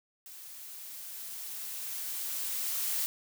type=noise with level ramp; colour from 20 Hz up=blue; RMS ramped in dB=-48 to -31 dBFS; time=0.26-3.06 s; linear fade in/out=0 ms; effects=none